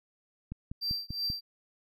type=click train; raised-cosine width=5 ms; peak=-25 dBFS; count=5; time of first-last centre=0.52-1.301 s; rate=5.12 Hz
type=tone with tremolo; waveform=triangle; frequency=4699 Hz; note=D8; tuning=in tune; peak=-27 dBFS; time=0.81-1.41 s; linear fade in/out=20 ms; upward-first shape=triangle; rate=2.8 Hz; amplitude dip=100%
effects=none